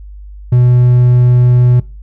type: tone with hard clipping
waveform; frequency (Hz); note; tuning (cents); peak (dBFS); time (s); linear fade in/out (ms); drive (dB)
triangle; 123.47; B2; 0; -6; 0.52-1.8; 5; 6
effects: noise-tail reverb RT60 0.3 s tail -21 dB re dry + added 50 Hz sine -28 dBFS peak until 2.02 s